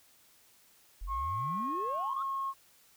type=exponential sweep; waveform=sine; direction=up; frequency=38 to 1378 Hz; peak=-36 dBFS; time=1.01-2.23 s; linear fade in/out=10 ms
type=tone; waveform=sine; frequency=1084 Hz; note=C#6; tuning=39 cents flat; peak=-31 dBFS; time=1.07-2.54 s; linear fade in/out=50 ms
effects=tanh soft clip ceiling -25 dBFS + white hiss -63 dBFS RMS until 2.96 s